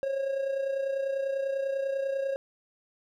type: tone with amplitude modulation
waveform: triangle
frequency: 544 Hz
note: C#5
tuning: 33 cents flat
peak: -23 dBFS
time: 0.03-2.36 s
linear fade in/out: 0 ms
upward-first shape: sine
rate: 30.1 Hz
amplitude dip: 55%
effects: none